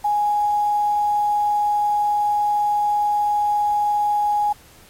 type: tone with quantisation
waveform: sine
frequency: 830.6 Hz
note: G#5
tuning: in tune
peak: -16 dBFS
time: 0.04-4.53 s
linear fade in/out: 10 ms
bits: 7
effects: pink hiss -48 dBFS RMS until 4.89 s + MP3 64 kbps